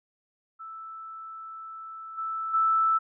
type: tone with level steps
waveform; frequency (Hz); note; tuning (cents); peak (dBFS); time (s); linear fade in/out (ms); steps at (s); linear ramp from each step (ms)
sine; 1318.5; E6; 0; -38 / -29 / -20; 0.59-2.99; 20; 2.17 / 2.53; 20
effects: none